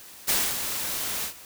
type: noise with ADSR envelope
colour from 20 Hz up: white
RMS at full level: -22 dBFS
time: 0.27-1.34 s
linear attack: 24 ms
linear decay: 250 ms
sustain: -8 dB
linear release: 100 ms
effects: white hiss -46 dBFS RMS until 1.45 s